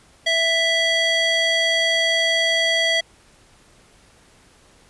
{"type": "tone with band-pass filter", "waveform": "square", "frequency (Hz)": 659.3, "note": "E5", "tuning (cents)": 0, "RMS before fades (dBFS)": -19, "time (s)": [0.26, 3.01], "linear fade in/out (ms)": 10, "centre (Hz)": 2900, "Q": 1.8, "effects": ["pink hiss -53 dBFS RMS until 4.89 s", "resampled to 24000 Hz"]}